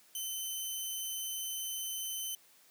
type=tone; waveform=10% pulse; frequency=3057 Hz; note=G7; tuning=44 cents flat; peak=-28 dBFS; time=0.15-2.35 s; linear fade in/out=2 ms; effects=white hiss -63 dBFS RMS until 2.7 s + high-pass 150 Hz 12 dB/octave